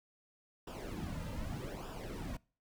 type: noise with flanger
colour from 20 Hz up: brown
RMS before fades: -42 dBFS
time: 0.67-2.37 s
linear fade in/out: 5 ms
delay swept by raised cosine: 0.47 to 2.77 ms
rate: 0.82 Hz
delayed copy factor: -0.75
effects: noise-tail reverb RT60 0.4 s tail -25 dB re dry